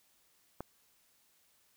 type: click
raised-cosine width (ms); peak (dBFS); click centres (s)
1; -25; 0.606
effects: white hiss -70 dBFS RMS until 1.76 s